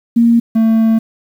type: tone pair in turn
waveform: sine / triangle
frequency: 233.3 / 223.7 Hz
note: A#3 / A3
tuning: +2 / +29 cents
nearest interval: minor second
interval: 73 cents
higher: first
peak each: -6 dBFS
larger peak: neither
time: 0.16-0.4 / 0.55-0.99 s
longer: second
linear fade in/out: 10 ms
effects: 7-bit